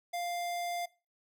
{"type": "tone", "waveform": "square", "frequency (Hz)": 698.5, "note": "F5", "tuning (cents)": 0, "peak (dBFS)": -34, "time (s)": [0.13, 0.86], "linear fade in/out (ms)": 10, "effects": ["noise-tail reverb RT60 0.3 s tail -20 dB re dry"]}